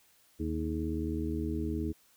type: harmonic tone with a mistuned harmonic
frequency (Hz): 79.3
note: D#2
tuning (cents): +33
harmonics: 1 / 2 / 3 / 4 / 5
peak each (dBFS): -35 / -41 / -37 / -35 / -41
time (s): 0.39-1.93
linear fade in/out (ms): 20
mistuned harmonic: 5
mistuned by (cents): +100
effects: white hiss -65 dBFS RMS until 2.16 s